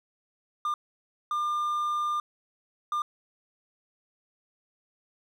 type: tone bursts at uneven times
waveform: triangle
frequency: 1200 Hz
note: D6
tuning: 37 cents sharp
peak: -24 dBFS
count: 3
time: 0.65-0.74 / 1.31-2.2 / 2.92-3.02 s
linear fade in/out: 2 ms
effects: none